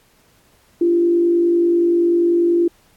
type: tone with frequency modulation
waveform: sine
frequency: 343.2 Hz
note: F4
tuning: 30 cents flat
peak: -12 dBFS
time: 0.81-2.68 s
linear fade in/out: 5 ms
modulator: 50.3 Hz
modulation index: 0.33
effects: pink hiss -56 dBFS RMS until 2.96 s + AAC 64 kbps